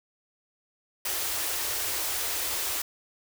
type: band-stop noise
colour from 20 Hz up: white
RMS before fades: -30 dBFS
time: 1.05-2.82 s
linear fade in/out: 5 ms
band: 110 to 290 Hz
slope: 96 dB/octave
effects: none